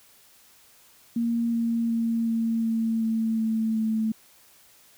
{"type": "tone with pitch steps", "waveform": "sine", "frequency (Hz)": [233.1, 231.2, 229.4, 227.5, 225.7, 223.9, 222.1, 220.3], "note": ["A#3", "A#3", "A#3", "A#3", "A3", "A3", "A3", "A3"], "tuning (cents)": [0, -14, -28, -42, 44, 30, 16, 2], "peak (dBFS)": -22, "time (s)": [1.16, 4.12], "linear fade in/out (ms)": 5, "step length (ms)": 370, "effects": ["white hiss -56 dBFS RMS until 4.97 s"]}